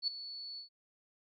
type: tone with ADSR envelope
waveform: sine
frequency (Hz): 4435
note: C#8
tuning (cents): 0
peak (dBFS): -28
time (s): 0.02-0.69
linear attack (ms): 56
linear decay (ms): 7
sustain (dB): -14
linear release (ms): 110
effects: none